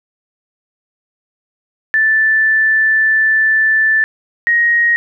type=tone pair in turn; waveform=sine; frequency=1760 / 1879.3 Hz; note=A6 / A#6; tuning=0 / +14 cents; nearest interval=minor second; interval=114 cents; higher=second; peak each=-9 dBFS; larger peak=neither; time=1.94-4.04 / 4.47-4.96 s; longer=first; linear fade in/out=0 ms; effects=none